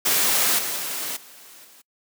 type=noise with level steps; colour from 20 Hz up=white; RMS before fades=-20 / -27 / -29 / -46 / -50 dBFS; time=0.05-1.82 s; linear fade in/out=10 ms; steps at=0.58 / 0.76 / 1.16 / 1.64 s; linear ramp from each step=10 ms; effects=noise-tail reverb RT60 0.1 s tail -25 dB re dry + high-pass 200 Hz 12 dB/octave